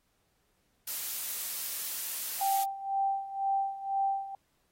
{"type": "noise", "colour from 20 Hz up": "blue", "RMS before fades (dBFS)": -35, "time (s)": [0.87, 2.64], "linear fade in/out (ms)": 5}
{"type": "tone with tremolo", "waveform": "sine", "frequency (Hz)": 784, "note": "G5", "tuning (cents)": 0, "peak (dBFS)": -25, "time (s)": [2.41, 4.35], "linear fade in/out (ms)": 2, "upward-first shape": "sine", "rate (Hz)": 2, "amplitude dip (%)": 80}
{"effects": ["pink hiss -74 dBFS RMS until 4.71 s", "AAC 48 kbps"]}